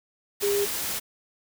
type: tone in noise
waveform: sine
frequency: 405.5 Hz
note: G#4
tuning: 41 cents flat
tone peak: -22 dBFS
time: 0.42-0.66 s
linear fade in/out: 20 ms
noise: white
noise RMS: -30 dBFS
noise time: 0.4-1 s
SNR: +5 dB
effects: none